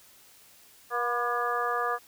harmonic tone with a mistuned harmonic, 240 Hz, B3, 49 cents flat, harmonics 2 / 3 / 4 / 5 / 6 / 7, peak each -33 / -33 / -37 / -29 / -41 / -34 dBFS, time 0.9-1.99 s, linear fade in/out 50 ms, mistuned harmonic 4, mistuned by +55 cents, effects white hiss -56 dBFS RMS until 2.07 s

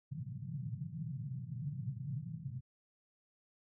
pink band-pass noise, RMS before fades -42 dBFS, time 0.11-2.61 s, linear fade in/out 10 ms, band 120 to 160 Hz, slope 48 dB/octave, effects none

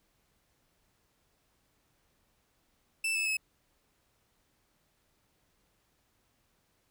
40% pulse tone with pitch steps, 2650 / 2617 / 2583 Hz, E7 / E7 / E7, +9 / -13 / -36 cents, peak -28 dBFS, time 3.04-3.37 s, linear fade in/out 5 ms, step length 110 ms, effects pink hiss -73 dBFS RMS until 6.9 s

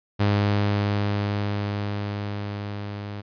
sawtooth tone with level ramp, 102.3 Hz, G#2, 26 cents flat, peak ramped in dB -14 to -28 dBFS, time 0.19-3.22 s, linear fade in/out 20 ms, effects resampled to 11025 Hz

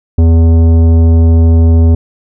triangle tone with tanh clipping, 82.41 Hz, E2, in tune, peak -5 dBFS, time 0.18-1.95 s, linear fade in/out 5 ms, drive 17 dB, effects none

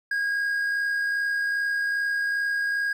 triangle tone with amplitude modulation, 1635 Hz, G#6, 28 cents flat, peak -20 dBFS, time 0.11-2.93 s, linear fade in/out 5 ms, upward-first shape sine, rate 62.5 Hz, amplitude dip 30%, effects none

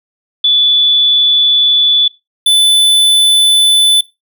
sine / square tone pair in turn, 3462 / 3500 Hz, A7 / A7, -29 / -10 cents, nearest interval unison, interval 19 cents, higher second, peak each -6 dBFS, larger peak neither, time 0.44-2.08 / 2.46-4.01 s, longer first, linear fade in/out 5 ms, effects noise-tail reverb RT60 0.2 s tail -17 dB re dry

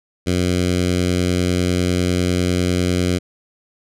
10% pulse tone with notch filter, 90 Hz, F#2, 47 cents flat, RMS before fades -18 dBFS, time 0.26-3.19 s, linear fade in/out 20 ms, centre 970 Hz, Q 0.57, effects low-pass 9000 Hz 12 dB/octave

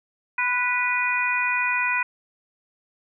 harmonic tone with a mistuned harmonic, 492.1 Hz, B4, 6 cents flat, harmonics 2 / 3 / 4 / 5, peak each -27 / -27 / -27 / -24 dBFS, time 0.38-2.03 s, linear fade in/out 5 ms, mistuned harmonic 2, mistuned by +17 cents, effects none

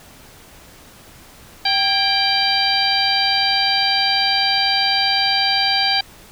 harmonic tone with a mistuned harmonic, 784 Hz, G5, in tune, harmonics 1 / 2 / 3 / 4 / 5 / 6, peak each -21 / -25 / -24 / -23 / -23 / -19 dBFS, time 1.65-6.01 s, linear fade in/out 5 ms, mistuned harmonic 2, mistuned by +65 cents, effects pink hiss -44 dBFS RMS until 6.31 s

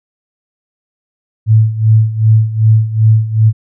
sine tone with tremolo, 110 Hz, A2, in tune, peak -3 dBFS, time 1.46-3.53 s, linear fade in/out 50 ms, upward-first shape sine, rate 2.6 Hz, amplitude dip 80%, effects none

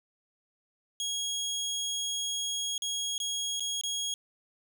25% pulse tone with dropouts, 3300 Hz, G#7, 12 cents flat, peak -27 dBFS, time 1-4.14 s, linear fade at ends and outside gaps 1 ms, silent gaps 2.779-2.821 / 3.18-3.201 / 3.597-3.605 / 3.812-3.836 s, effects none

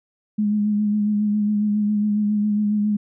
sine tone with vibrato, 209 Hz, G#3, 11 cents sharp, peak -17 dBFS, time 0.38-2.97 s, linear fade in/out 10 ms, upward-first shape sine, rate 7.3 Hz, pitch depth 27 cents each way, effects none

